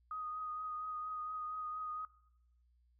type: tone with vibrato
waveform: sine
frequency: 1246 Hz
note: D#6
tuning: 2 cents sharp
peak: -39 dBFS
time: 0.11-2.05 s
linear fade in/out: 2 ms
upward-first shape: triangle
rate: 4.3 Hz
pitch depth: 22 cents each way
effects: noise-tail reverb RT60 0.8 s tail -20 dB re dry + added 60 Hz sine -68 dBFS peak until 2.99 s